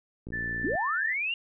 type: click train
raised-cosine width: 3 ms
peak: -27 dBFS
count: 29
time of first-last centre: 0.27-0.753 s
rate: 58 Hz
type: tone with pitch glide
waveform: sine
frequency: 1760 to 1775.3 Hz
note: A6 to A6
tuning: 0 to +15 cents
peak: -30 dBFS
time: 0.32-1.14 s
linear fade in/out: 20 ms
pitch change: +15 cents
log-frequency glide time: 0.54-0.82 s
type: linear sweep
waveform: sine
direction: up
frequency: 229.8 to 2848 Hz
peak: -27 dBFS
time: 0.64-1.34 s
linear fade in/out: 2 ms
effects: none